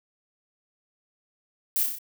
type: noise with echo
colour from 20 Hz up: violet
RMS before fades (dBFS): -25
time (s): 1.76-1.83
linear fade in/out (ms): 0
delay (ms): 31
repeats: 5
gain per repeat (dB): -3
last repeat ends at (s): 1.985
effects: none